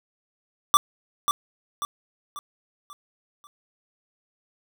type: tone with echo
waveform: square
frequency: 1169 Hz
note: D6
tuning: 8 cents flat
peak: -13 dBFS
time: 0.74-0.77 s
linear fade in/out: 0 ms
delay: 540 ms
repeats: 5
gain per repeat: -7 dB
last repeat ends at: 3.47 s
effects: none